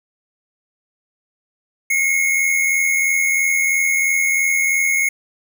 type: tone pair together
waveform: square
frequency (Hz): 2163 / 2246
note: C#7 / C#7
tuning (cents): -43 / +22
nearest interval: minor second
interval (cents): 65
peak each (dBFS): -16 / -25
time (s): 1.9-5.09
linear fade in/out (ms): 5
effects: none